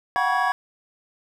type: tone cluster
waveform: triangle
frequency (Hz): 726 / 761 / 972 / 1121 / 1662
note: F#5 / F#5 / B5 / C#6 / G#6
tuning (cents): -33 / +48 / -28 / +19 / +1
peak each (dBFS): -24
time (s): 0.16-0.52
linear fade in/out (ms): 0
effects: none